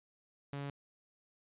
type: tone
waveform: sawtooth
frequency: 141.2 Hz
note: C#3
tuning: 32 cents sharp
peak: -35 dBFS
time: 0.53-0.7 s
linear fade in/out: 0 ms
effects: resampled to 8000 Hz